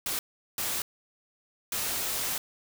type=noise bursts at uneven times; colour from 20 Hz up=white; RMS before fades=-31 dBFS; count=3; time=0.06-0.19 / 0.58-0.82 / 1.72-2.38 s; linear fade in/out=2 ms; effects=none